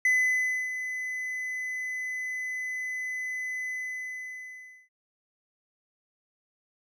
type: tone with ADSR envelope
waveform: triangle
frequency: 2014 Hz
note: B6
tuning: 33 cents sharp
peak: -18 dBFS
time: 0.05-4.89 s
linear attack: 3 ms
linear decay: 640 ms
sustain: -11 dB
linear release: 1200 ms
effects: none